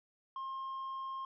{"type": "tone with tanh clipping", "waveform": "triangle", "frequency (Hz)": 1066, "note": "C6", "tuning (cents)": 32, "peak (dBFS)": -39, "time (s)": [0.36, 1.25], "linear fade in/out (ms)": 2, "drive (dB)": 7, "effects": []}